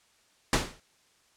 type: noise with exponential decay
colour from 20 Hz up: pink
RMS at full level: -20 dBFS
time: 0.53-0.8 s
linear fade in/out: 2 ms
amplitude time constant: 57 ms
effects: white hiss -65 dBFS RMS until 1.36 s + low-pass 8000 Hz 12 dB/octave